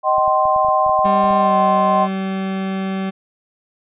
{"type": "chord", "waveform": "sine", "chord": "C minor", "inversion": "first", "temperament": "equal with one note detuned", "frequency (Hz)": [622.3, 764.8, 1046.5], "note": ["Eb5", "G5", "C6"], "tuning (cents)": [0, -43, 0], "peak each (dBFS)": [-18, -17, -16], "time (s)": [0.03, 2.08], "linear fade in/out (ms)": 50}
{"type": "clicks", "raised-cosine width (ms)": 5, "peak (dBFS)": -26, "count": 12, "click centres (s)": [0.183, 0.279, 0.455, 0.562, 0.648, 0.686, 0.864, 0.895, 0.991, 1.057, 1.241, 1.309]}
{"type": "tone with pitch glide", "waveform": "40% pulse", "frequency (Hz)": [197.7, 191.74], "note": ["G3", "G3"], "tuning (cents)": [15, -38], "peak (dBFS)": -19, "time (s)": [1.04, 3.11], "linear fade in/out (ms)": 20, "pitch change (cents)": -53, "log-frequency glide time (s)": [1.38, 1.56]}
{"effects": ["resampled to 8000 Hz"]}